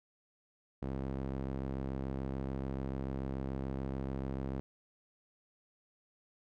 sawtooth tone with band-pass filter, 66.9 Hz, C2, 39 cents sharp, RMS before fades -38 dBFS, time 0.82-4.6 s, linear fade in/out 0 ms, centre 270 Hz, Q 0.63, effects none

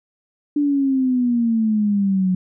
sine exponential sweep, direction down, 294.7 to 182.2 Hz, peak -15 dBFS, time 0.56-2.35 s, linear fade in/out 5 ms, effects none

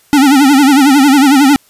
square tone with vibrato, 277.8 Hz, C#4, 4 cents sharp, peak -5 dBFS, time 0.13-1.56 s, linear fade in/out 0 ms, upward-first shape sine, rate 11 Hz, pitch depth 120 cents each way, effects white hiss -49 dBFS RMS until 1.69 s + resampled to 32000 Hz

